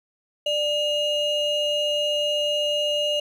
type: ring-modulated tone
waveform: triangle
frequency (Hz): 1722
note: A6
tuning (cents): -38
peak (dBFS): -16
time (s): 0.46-3.2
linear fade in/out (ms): 5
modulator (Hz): 1130
effects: none